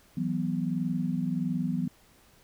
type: chord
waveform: sine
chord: E suspended second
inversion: none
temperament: equal with one note detuned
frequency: 164.81 / 186.39 / 246.9 Hz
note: E3 / F#3 / B3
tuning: 0 / +13 / 0 cents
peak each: -31 dBFS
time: 0.17-1.88 s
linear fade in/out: 5 ms
effects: pink hiss -60 dBFS RMS until 2.43 s